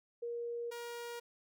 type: tone pair in turn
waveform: sine / sawtooth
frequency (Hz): 472.4 / 474.2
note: A#4 / A#4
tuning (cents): +23 / +30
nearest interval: unison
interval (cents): 7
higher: second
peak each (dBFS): -37 / -38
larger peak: first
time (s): 0.22-0.71 / 0.71-1.2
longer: neither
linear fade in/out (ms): 10
effects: none